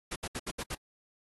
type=noise bursts; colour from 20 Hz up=pink; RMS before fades=-36 dBFS; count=6; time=0.11-0.75 s; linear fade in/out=10 ms; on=50 ms; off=68 ms; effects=AAC 32 kbps